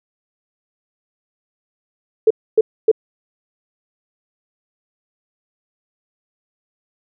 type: tone bursts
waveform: sine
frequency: 440 Hz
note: A4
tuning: in tune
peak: -7 dBFS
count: 3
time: 2.27-2.915 s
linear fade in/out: 5 ms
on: 35 ms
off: 270 ms
effects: none